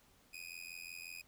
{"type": "tone with amplitude modulation", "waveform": "sawtooth", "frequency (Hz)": 2489, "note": "D#7", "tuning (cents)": 0, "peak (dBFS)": -39, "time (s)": [0.33, 1.22], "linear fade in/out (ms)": 10, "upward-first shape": "sine", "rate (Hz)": 85.6, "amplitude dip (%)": 100, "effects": ["pink hiss -68 dBFS RMS until 1.27 s"]}